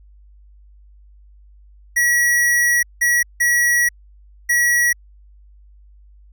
square tone bursts at uneven times, 1924 Hz, B6, 46 cents flat, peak -14 dBFS, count 4, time 1.96-2.83 / 3.01-3.23 / 3.4-3.89 / 4.49-4.93 s, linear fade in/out 10 ms, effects added 50 Hz sine -44 dBFS peak until 6.32 s

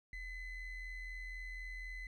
triangle ring-modulated tone, 1031 Hz, C6, 26 cents flat, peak -38 dBFS, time 0.13-2.07 s, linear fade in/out 2 ms, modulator 989 Hz, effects none

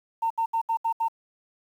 sine tone bursts, 909 Hz, A#5, 44 cents flat, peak -21 dBFS, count 6, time 0.22-1.084 s, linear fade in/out 10 ms, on 84 ms, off 72 ms, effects tanh soft clip ceiling -17 dBFS + 9-bit

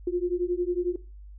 sine beating tone pair, 349.2 / 360.2 Hz, F4 / F#4, 0 / -46 cents, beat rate 11 Hz, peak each -27 dBFS, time 0.07-0.96 s, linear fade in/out 5 ms, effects noise-tail reverb RT60 0.3 s tail -17 dB re dry + added 50 Hz sine -42 dBFS peak until 1.38 s

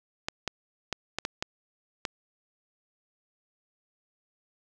clicks, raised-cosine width 0.2 ms, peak -12 dBFS, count 7, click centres 0.285 / 0.477 / 0.927 / 1.186 / 1.251 / 1.425 / 2.052 s, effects none

